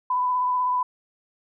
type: tone with vibrato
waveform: sine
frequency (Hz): 999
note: B5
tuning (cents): +20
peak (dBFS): -20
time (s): 0.1-0.83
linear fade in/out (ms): 5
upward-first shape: triangle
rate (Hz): 16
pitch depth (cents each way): 21
effects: none